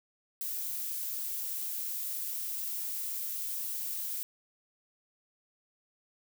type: noise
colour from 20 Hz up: violet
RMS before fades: -36 dBFS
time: 0.41-4.23 s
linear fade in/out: 0 ms
effects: none